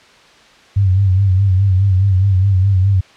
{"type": "tone with vibrato", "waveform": "sine", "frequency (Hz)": 95.9, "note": "G2", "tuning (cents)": -37, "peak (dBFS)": -9, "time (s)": [0.76, 3.01], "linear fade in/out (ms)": 10, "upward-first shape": "sine", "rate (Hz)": 4.8, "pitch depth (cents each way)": 75, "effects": ["white hiss -45 dBFS RMS until 3.16 s", "low-pass 4000 Hz 12 dB/octave"]}